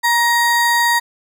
square ring-modulated tone, 1414 Hz, F6, 21 cents sharp, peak -10 dBFS, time 0.03-1 s, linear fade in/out 20 ms, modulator 467 Hz, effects none

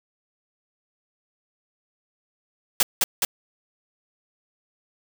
white noise with echo, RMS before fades -18 dBFS, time 2.8-2.83 s, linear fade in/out 2 ms, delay 210 ms, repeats 2, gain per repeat -2 dB, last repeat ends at 3.25 s, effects none

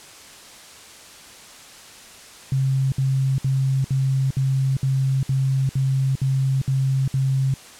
sine tone bursts, 133.9 Hz, C3, 40 cents sharp, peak -17 dBFS, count 11, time 2.52-7.54 s, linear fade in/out 2 ms, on 400 ms, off 62 ms, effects white hiss -43 dBFS RMS until 7.79 s + low-pass 9000 Hz 12 dB/octave

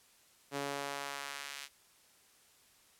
sawtooth tone with high-pass filter sweep, 140.9 Hz, C#3, 29 cents sharp, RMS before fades -41 dBFS, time 0.51-1.69 s, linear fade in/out 50 ms, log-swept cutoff 330 to 2600 Hz, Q 0.85, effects white hiss -65 dBFS RMS until 2.99 s + low-pass 12000 Hz 12 dB/octave

